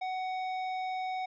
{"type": "tone with hard clipping", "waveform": "triangle", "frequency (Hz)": 746, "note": "F#5", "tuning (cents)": 14, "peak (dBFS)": -34, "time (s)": [0.01, 1.26], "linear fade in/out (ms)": 10, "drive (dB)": 14, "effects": ["resampled to 16000 Hz"]}